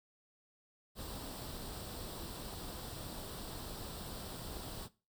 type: noise with comb filter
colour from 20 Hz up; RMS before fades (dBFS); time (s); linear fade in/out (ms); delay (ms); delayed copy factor
pink; -45; 0.95-4.89; 50; 0.23; +0.6
effects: noise-tail reverb RT60 0.3 s tail -18 dB re dry